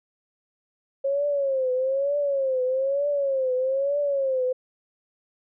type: tone with vibrato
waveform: sine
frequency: 542 Hz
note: C#5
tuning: 39 cents flat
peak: -21 dBFS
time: 1.04-4.53 s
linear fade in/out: 10 ms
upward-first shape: triangle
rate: 1.1 Hz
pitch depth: 130 cents each way
effects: none